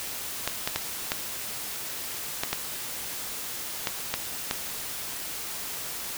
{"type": "clicks", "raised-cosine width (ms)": 0.2, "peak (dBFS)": -8, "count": 9, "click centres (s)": [0.476, 0.675, 0.76, 1.119, 2.435, 2.53, 3.872, 4.14, 4.511], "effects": ["white hiss -35 dBFS RMS until 6.17 s"]}